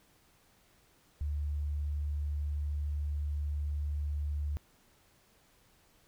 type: tone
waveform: sine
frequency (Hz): 73.42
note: D2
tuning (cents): 0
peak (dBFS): -31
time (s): 1.21-4.57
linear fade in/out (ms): 0
effects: pink hiss -66 dBFS RMS until 6.07 s